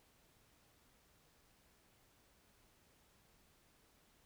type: silence
effects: pink hiss -71 dBFS RMS until 4.25 s